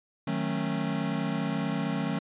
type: chord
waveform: square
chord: D# half-diminished seventh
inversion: none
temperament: equal with one note detuned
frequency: 155.56 / 185 / 220 / 273.1 Hz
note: D#3 / F#3 / A3 / C#4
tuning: 0 / 0 / 0 / -26 cents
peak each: -34 dBFS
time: 0.27-2.19 s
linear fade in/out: 5 ms
effects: resampled to 8000 Hz